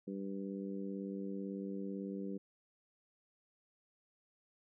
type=harmonic tone; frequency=98 Hz; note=G2; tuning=in tune; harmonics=2 / 3 / 4 / 5; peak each=-41 / -45 / -47 / -49 dBFS; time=0.07-2.38 s; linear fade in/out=10 ms; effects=none